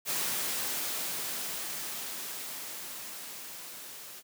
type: noise with level ramp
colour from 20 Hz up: white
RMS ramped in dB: -31 to -46 dBFS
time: 0.05-4.23 s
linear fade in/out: 50 ms
effects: high-pass 150 Hz 12 dB/octave